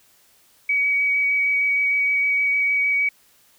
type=tone with vibrato; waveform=sine; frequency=2265 Hz; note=C#7; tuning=37 cents sharp; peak=-17 dBFS; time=0.69-3.09 s; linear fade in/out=5 ms; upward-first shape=sine; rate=6.5 Hz; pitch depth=10 cents each way; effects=white hiss -57 dBFS RMS until 3.58 s